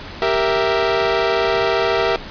sawtooth chord, E diminished, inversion first, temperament equal, 392 / 466.2 / 659.3 Hz, G4 / Bb4 / E5, 0 / 0 / 0 cents, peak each -16 dBFS, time 0.22-2.16 s, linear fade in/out 0 ms, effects pink hiss -33 dBFS RMS until 2.3 s + resampled to 11025 Hz

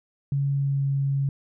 sine tone with pitch glide, 139.7 to 138.26 Hz, C#3 to C#3, +14 to -4 cents, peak -21 dBFS, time 0.32-1.29 s, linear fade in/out 2 ms, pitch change -18 cents, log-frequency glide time 0.5-0.86 s, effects none

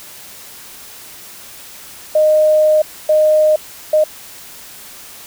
sine tone bursts at uneven times, 616 Hz, D#5, 17 cents flat, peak -8 dBFS, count 3, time 2.15-2.82 / 3.09-3.56 / 3.93-4.04 s, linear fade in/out 5 ms, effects white hiss -36 dBFS RMS until 5.26 s

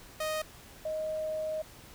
sawtooth / sine tone pair in turn, 622.3 / 624.6 Hz, D#5 / D#5, 0 / +7 cents, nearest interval unison, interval 7 cents, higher second, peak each -27 / -31 dBFS, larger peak first, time 0.2-0.42 / 0.85-1.62 s, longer second, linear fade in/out 5 ms, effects pink hiss -52 dBFS RMS until 1.94 s

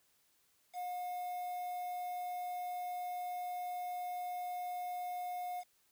triangle tone with quantisation, 719 Hz, F#5, 50 cents flat, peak -36 dBFS, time 0.73-5.64 s, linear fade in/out 50 ms, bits 9, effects white hiss -73 dBFS RMS until 5.91 s

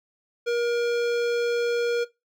sine tone with hard clipping, 474.7 Hz, A#4, 31 cents sharp, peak -24 dBFS, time 0.46-2.05 s, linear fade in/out 20 ms, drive 17 dB, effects noise-tail reverb RT60 0.2 s tail -18 dB re dry

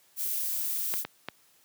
violet noise, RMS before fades -31 dBFS, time 0.16-1.05 s, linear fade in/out 50 ms
clicks, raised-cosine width 0.3 ms, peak -17 dBFS, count 3, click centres 0.939 / 1.05 / 1.286 s
effects white hiss -63 dBFS RMS until 1.64 s + high-pass 100 Hz 12 dB/octave

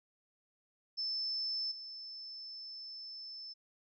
sine tone with level steps, 5274 Hz, E8, in tune, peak -34 / -44 dBFS, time 0.97-3.54 s, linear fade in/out 20 ms, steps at 1.71 s, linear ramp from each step 10 ms, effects none

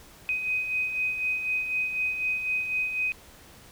sine beating tone pair, 2507 / 2511 Hz, D#7 / D#7, +12 / +15 cents, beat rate 4 Hz, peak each -35 / -26 dBFS, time 0.29-3.12 s, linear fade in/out 0 ms, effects pink hiss -51 dBFS RMS until 3.71 s

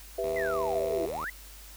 sine chord, E minor, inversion first, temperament just, 395.6 / 494.4 / 659.3 Hz, G4 / B4 / E5, +16 / +2 / 0 cents, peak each -33 / -33 / -31 dBFS, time 0.18-1.06 s, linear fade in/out 5 ms
5% pulse tone with pitch glide, 77.78 to 78.68 Hz, D#2 to D#2, 0 to +20 cents, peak -29 dBFS, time 0.23-1.25 s, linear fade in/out 10 ms, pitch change +20 cents, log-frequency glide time 0.48-1.01 s
sine exponential two-way sweep, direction down then up, 2093 to 311.1 to 2093 Hz, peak -32 dBFS, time 0.36-1.3 s, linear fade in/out 5 ms, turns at 1.04 s
effects added 50 Hz sine -48 dBFS peak until 1.76 s + white hiss -50 dBFS RMS until 1.76 s

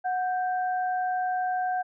sine tone pair together, 735.3 / 1568 Hz, F#5 / G6, -11 / 0 cents, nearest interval octave + minor second, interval 1311 cents, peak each -25 / -35 dBFS, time 0.04-1.83 s, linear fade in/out 20 ms, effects none

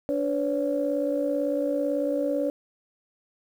sine tone cluster, 289.8 / 510 / 568 Hz, D4 / C5 / C#5, -23 / -44 / +42 cents, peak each -27 / -29 / -26 dBFS, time 0.09-2.5 s, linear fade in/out 0 ms, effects tanh soft clip ceiling -14 dBFS + 9-bit

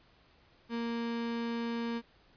35% pulse tone, 233.1 Hz, A#3, in tune, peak -31 dBFS, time 0.69-2.02 s, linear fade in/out 50 ms, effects pink hiss -64 dBFS RMS until 2.36 s + resampled to 11025 Hz

